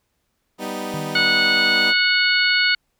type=chord; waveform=15% pulse; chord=G augmented; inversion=none; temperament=equal; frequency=196 / 246.9 / 311.1 Hz; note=G3 / B3 / D#4; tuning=0 / 0 / 0 cents; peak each=-24 dBFS; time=0.58-1.94 s; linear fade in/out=50 ms
type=tone with exponential decay; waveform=sine; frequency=154.2 Hz; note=D#3; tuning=15 cents flat; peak=-26 dBFS; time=0.94-2.05 s; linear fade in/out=0 ms; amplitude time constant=240 ms
type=harmonic tone; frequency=733 Hz; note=F#5; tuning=16 cents flat; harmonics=2 / 3 / 4 / 5 / 6; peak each=-19 / -20 / -23 / -29 / -21 dBFS; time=1.15-2.75 s; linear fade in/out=5 ms
effects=pink hiss -71 dBFS RMS until 2.99 s